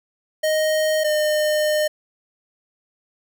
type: tone pair in turn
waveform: square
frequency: 622.3 / 608.4 Hz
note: D#5 / D#5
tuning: 0 / -39 cents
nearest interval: unison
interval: 39 cents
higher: first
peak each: -18 dBFS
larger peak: neither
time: 0.43-1.04 / 1.04-1.88 s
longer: second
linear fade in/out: 10 ms
effects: none